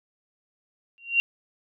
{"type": "tone with exponential growth", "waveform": "sine", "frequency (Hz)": 2760, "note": "F7", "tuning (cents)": -21, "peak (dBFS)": -14, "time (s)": [0.98, 1.2], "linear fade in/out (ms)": 0, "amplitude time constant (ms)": 46, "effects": []}